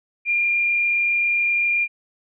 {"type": "tone with frequency modulation", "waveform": "sine", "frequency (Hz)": 2402, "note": "D7", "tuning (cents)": 38, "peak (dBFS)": -17, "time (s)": [0.25, 1.88], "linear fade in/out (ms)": 50, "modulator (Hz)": 32.5, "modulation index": 0.72, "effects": []}